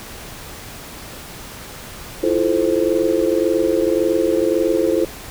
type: chord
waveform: sine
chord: F major seventh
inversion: third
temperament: just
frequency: 327.4 / 349.2 / 436.5 / 523.8 Hz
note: E4 / F4 / A4 / C5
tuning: -12 / 0 / -14 / +2 cents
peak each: -20 dBFS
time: 2.23-5.05 s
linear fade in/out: 5 ms
effects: pink hiss -35 dBFS RMS until 5.3 s